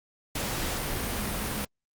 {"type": "tone in noise", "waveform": "sine", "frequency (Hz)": 207.8, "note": "G#3", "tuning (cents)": 1, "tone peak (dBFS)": -37, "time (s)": [1.18, 1.63], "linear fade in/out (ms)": 5, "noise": "pink", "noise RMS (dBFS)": -31, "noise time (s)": [0.35, 1.65], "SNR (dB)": -9, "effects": ["Opus 48 kbps"]}